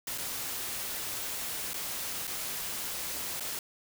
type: noise with dropouts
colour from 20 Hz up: white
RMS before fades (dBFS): -36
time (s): 0.07-3.59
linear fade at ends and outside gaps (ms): 2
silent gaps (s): 0.178-0.182 / 1.734-1.741 / 2.271-2.276 / 3.398-3.406
effects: none